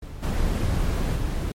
brown noise with level steps, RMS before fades -36 / -23 / -26 dBFS, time 0.02-1.52 s, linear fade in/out 5 ms, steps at 0.22 / 1.15 s, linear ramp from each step 20 ms, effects MP3 64 kbps

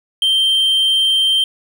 triangle tone, 3141 Hz, G7, 3 cents sharp, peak -10 dBFS, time 0.22-1.44 s, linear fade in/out 2 ms, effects none

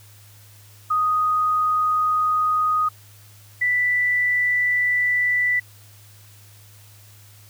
sine tone pair in turn, 1245 / 1976.3 Hz, D#6 / B6, +1 / +1 cents, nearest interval minor sixth, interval 800 cents, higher second, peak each -17 dBFS, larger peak neither, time 0.9-2.89 / 3.61-5.6 s, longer neither, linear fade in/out 10 ms, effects added 103 Hz sine -47 dBFS peak until 7.49 s + white hiss -51 dBFS RMS until 7.49 s

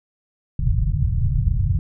white low-pass noise, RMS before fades -19 dBFS, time 0.59-1.79 s, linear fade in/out 2 ms, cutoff 140 Hz, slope 48 dB/octave, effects none

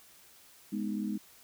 sine chord, G# minor, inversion none, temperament equal, 207.7 / 246.9 / 311.1 Hz, G#3 / B3 / D#4, 0 / 0 / 0 cents, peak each -33 / -38 / -38 dBFS, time 0.72-1.18 s, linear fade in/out 10 ms, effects white hiss -58 dBFS RMS until 1.43 s

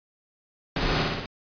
pink noise with echo, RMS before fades -26 dBFS, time 0.76-1.02 s, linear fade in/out 2 ms, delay 60 ms, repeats 4, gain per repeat -2 dB, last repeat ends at 1.26 s, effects resampled to 11025 Hz

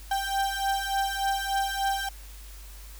35% pulse beating tone pair, 784 / 787.4 Hz, G5 / G5, 0 / +8 cents, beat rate 3.4 Hz, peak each -27 dBFS, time 0.11-2.09 s, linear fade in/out 5 ms, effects added 50 Hz sine -42 dBFS peak until 2.99 s + white hiss -50 dBFS RMS until 2.99 s

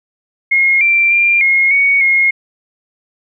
sine tone with pitch steps, 2152 / 2356 / 2386 / 2153 / 2232 / 2152 Hz, C7 / D7 / D7 / C7 / C#7 / C7, +48 / +5 / +27 / +49 / +11 / +48 cents, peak -8 dBFS, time 0.51-2.31 s, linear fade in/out 10 ms, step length 300 ms, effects none

